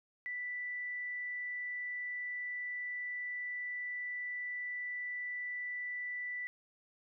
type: tone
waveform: sine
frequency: 1975 Hz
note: B6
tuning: in tune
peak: -37 dBFS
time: 0.26-6.47 s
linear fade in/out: 0 ms
effects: none